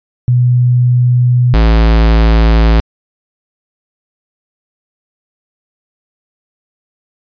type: tone pair in turn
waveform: sine / square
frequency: 123.47 / 55.43 Hz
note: B2 / A1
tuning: 0 / +13 cents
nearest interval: octave + major second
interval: 1387 cents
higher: first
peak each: -6 dBFS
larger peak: neither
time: 0.28-1.54 / 1.54-2.8 s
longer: neither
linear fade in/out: 0 ms
effects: resampled to 11025 Hz